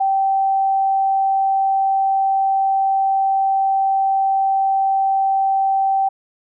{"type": "tone", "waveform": "sine", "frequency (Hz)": 777, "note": "G5", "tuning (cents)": -16, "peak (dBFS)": -14, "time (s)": [0, 6.09], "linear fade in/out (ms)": 10, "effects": []}